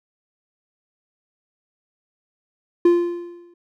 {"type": "tone with exponential decay", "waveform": "triangle", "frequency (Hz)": 347, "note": "F4", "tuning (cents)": -11, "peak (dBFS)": -7, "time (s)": [2.85, 3.54], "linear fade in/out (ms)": 5, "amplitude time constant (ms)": 150, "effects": []}